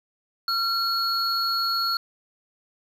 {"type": "tone pair together", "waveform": "triangle", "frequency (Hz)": [1368, 4347], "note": ["F6", "C#8"], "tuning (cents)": [-36, -35], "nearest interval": "octave + minor sixth", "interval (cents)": 2001, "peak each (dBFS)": [-24, -23], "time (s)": [0.48, 1.97], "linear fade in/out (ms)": 2, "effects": []}